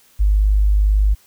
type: tone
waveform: sine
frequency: 51 Hz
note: G#1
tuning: 31 cents flat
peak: -11 dBFS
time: 0.19-1.15 s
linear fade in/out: 20 ms
effects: white hiss -53 dBFS RMS until 1.26 s